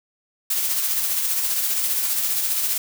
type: noise with tremolo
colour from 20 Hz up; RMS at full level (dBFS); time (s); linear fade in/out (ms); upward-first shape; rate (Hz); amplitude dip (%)
blue; -21; 0.5-2.78; 5; sine; 15; 35
effects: none